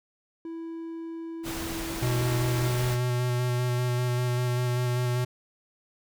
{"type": "tone", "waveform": "triangle", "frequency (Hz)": 329.6, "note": "E4", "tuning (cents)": 0, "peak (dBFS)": -32, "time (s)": [0.45, 2.68], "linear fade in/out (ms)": 2}
{"type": "noise", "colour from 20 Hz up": "pink", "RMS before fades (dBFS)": -35, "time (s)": [1.43, 2.98], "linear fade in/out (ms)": 50}
{"type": "tone with vibrato", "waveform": "square", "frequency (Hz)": 123.47, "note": "B2", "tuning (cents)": 0, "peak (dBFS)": -25, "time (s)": [2.02, 5.25], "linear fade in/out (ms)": 10, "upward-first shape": "square", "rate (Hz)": 5.1, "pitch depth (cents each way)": 12}
{"effects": []}